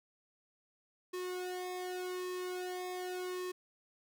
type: tone with flanger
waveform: sawtooth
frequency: 364.2 Hz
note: F#4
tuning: 27 cents flat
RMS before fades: -40 dBFS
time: 1.13-3.52 s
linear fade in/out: 10 ms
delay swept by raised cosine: 1.4 to 2.06 ms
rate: 0.86 Hz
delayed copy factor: -0.9
effects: none